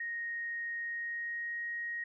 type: tone with pitch glide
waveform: sine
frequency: 1867 to 1880 Hz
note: A#6 to A#6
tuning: +2 to +14 cents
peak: -35 dBFS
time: 0-2.04 s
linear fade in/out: 5 ms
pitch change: +12 cents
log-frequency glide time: 0.8-1.65 s
effects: none